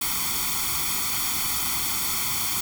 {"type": "noise with comb filter", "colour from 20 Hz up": "white", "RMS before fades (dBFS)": -26, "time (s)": [0.01, 2.61], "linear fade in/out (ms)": 5, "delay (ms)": 0.89, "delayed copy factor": 1, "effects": []}